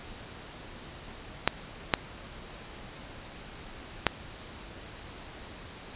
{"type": "clicks", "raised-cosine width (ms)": 0.3, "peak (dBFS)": -4, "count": 3, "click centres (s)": [1.476, 1.938, 4.067], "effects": ["pink hiss -45 dBFS RMS until 5.95 s", "resampled to 8000 Hz"]}